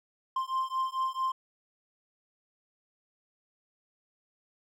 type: beating tone pair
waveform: triangle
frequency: 1046.5 / 1051 Hz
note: C6 / C6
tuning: 0 / +7 cents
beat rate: 4.5 Hz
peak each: -30 dBFS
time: 0.36-1.32 s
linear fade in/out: 5 ms
effects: none